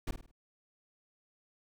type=noise with echo; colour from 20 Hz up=brown; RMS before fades=-32 dBFS; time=0.07-0.11 s; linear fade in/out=5 ms; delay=51 ms; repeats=4; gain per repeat=-8 dB; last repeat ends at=0.314 s; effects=none